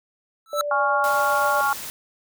square tone with exponential growth, 1318.5 Hz, E6, in tune, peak -17 dBFS, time 0.46-0.61 s, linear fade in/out 1 ms, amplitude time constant 32 ms
sine tone with tremolo, 585 Hz, D5, 7 cents flat, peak -23 dBFS, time 0.53-1.61 s, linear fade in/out 2 ms, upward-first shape triangle, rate 7.8 Hz, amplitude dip 35%
sine chord, Db major, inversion second, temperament equal, 830.6 / 1108.7 / 1396.9 Hz, Ab5 / Db6 / F6, 0 / 0 / 0 cents, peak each -23 dBFS, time 0.71-1.73 s, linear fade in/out 2 ms
white noise, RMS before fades -34 dBFS, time 1.04-1.9 s, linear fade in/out 0 ms
effects none

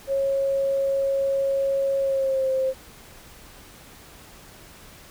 sine tone with pitch glide, 547 to 526.5 Hz, C#5 to C5, -23 to +11 cents, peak -20 dBFS, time 0.07-2.74 s, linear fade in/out 50 ms, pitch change -66 cents, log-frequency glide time 1.99-2.51 s, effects pink hiss -47 dBFS RMS until 5.1 s

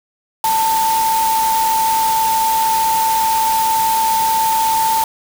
sine tone in noise, 892 Hz, A5, 23 cents sharp, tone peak -13 dBFS, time 0.44-5.04 s, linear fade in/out 2 ms, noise white, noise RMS -23 dBFS, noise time 0.44-5.04 s, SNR +7 dB, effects none

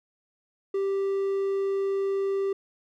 triangle tone, 392 Hz, G4, in tune, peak -22 dBFS, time 0.74-2.53 s, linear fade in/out 5 ms, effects none

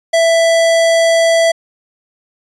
square tone, 662 Hz, E5, 7 cents sharp, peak -9 dBFS, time 0.13-1.52 s, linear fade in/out 10 ms, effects resampled to 22050 Hz

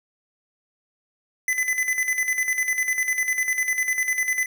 square tone with tremolo, 2014 Hz, B6, 33 cents sharp, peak -20 dBFS, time 1.48-4.46 s, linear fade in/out 2 ms, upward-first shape square, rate 10 Hz, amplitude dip 60%, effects none

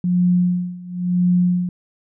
sine tone with tremolo, 178.6 Hz, F3, 39 cents sharp, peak -12 dBFS, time 0.04-1.69 s, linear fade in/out 2 ms, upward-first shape sine, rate 0.96 Hz, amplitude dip 90%, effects none

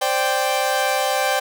sawtooth chord, C suspended second, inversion none, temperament equal, 523.3 / 587.3 / 784 Hz, C5 / D5 / G5, 0 / 0 / 0 cents, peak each -20 / -20 / -17 dBFS, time 0.01-1.4 s, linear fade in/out 10 ms, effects none

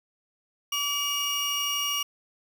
30% pulse tone pair together, 1148.5 / 2855 Hz, D6 / F7, -39 / +37 cents, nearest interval octave + major third, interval 1576 cents, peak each -30 / -24 dBFS, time 0.72-2.03 s, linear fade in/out 5 ms, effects none

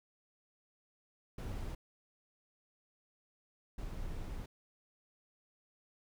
brown noise bursts at uneven times, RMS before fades -41 dBFS, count 2, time 1.38-1.75 / 3.78-4.46 s, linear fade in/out 5 ms, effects none

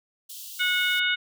white high-pass noise, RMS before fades -40 dBFS, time 0.29-1 s, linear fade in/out 10 ms, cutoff 2800 Hz, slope 96 dB/octave
harmonic tone, 731 Hz, F#5, 21 cents flat, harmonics 2 / 3 / 4 / 5, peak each -25 / -27 / -28 / -29 dBFS, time 0.59-1.16 s, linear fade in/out 20 ms
effects none

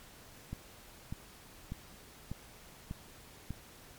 click train, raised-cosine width 5 ms, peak -26 dBFS, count 6, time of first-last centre 0.53-3.506 s, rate 1.68 Hz, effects pink hiss -55 dBFS RMS until 3.98 s + MP3 96 kbps

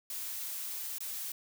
blue noise with dropouts, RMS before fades -39 dBFS, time 0.1-1.32 s, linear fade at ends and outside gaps 2 ms, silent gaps 0.984-1.005 s, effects none

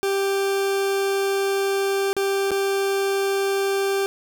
40% pulse tone with dropouts, 393 Hz, G4, 4 cents sharp, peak -19 dBFS, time 0.03-4.06 s, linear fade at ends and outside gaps 0 ms, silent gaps 2.13-2.166 / 2.508-2.516 s, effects none

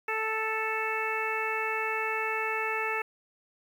harmonic tone, 440 Hz, A4, in tune, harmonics 1 / 2 / 3 / 4 / 5 / 6, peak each -35 / -35 / -35 / -35 / -35 / -35 dBFS, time 0.08-3.02 s, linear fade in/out 5 ms, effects 9-bit

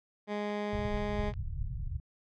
15% pulse tone, 207.5 Hz, G#3, 1 cent flat, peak -26 dBFS, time 0.27-1.33 s, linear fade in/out 50 ms
clicks, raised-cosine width 0.2 ms, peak -31 dBFS, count 3, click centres 0.501 / 0.975 / 1.338 s
pink low-pass noise, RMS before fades -36 dBFS, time 0.73-2 s, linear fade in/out 2 ms, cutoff 140 Hz, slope 48 dB/octave
effects low-pass 3000 Hz 12 dB/octave

